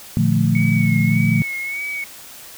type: chord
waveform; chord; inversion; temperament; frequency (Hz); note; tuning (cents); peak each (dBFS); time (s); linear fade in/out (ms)
sine; Bb major seventh; none; equal with one note detuned; 116.54 / 149.49 / 174.61 / 220; Bb2 / D3 / F3 / A3; 0 / +31 / 0 / 0; -19; 0.17-1.42; 0
type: tone with vibrato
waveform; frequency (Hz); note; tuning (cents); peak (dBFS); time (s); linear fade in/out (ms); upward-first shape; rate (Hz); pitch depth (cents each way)
sine; 2217; C#7; 0; -23; 0.55-2.04; 2; sine; 1.7; 49
effects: white hiss -39 dBFS RMS until 2.57 s